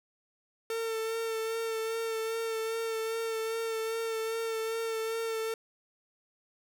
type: tone with vibrato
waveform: 45% pulse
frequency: 450 Hz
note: A4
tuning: 39 cents sharp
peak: -31 dBFS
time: 0.7-5.54 s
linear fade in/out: 2 ms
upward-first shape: sine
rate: 2.5 Hz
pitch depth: 22 cents each way
effects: none